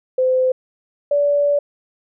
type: tone pair in turn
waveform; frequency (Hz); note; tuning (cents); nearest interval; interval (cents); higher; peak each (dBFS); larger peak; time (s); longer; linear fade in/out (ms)
sine; 514 / 576.9; C5 / D5; -31 / -31; major second; 200; second; -13; neither; 0.18-0.52 / 1.11-1.59; second; 5
effects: none